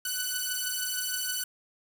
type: beating tone pair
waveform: 5% pulse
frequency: 1489 / 1495.4 Hz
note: F#6 / F#6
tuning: +11 / +18 cents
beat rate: 6.4 Hz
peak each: -21 dBFS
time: 0.05-1.44 s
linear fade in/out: 5 ms
effects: 8-bit